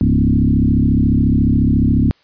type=tone with frequency modulation; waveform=sine; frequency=163.5 Hz; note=E3; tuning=14 cents flat; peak=-10 dBFS; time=0.01-2.11 s; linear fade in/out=0 ms; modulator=34.2 Hz; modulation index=3.4; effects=white hiss -55 dBFS RMS until 2.23 s + resampled to 11025 Hz